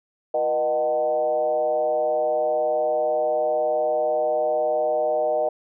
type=tone with frequency modulation; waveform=sine; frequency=616 Hz; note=D#5; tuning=17 cents flat; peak=-19 dBFS; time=0.34-5.49 s; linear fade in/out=5 ms; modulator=137 Hz; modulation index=0.95; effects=none